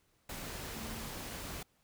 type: tone in noise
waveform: sine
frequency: 225.3 Hz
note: A3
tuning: 41 cents sharp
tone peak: -46 dBFS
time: 0.76-1.08 s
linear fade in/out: 5 ms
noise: pink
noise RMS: -43 dBFS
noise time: 0.29-1.63 s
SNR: -6 dB
effects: pink hiss -73 dBFS RMS until 1.83 s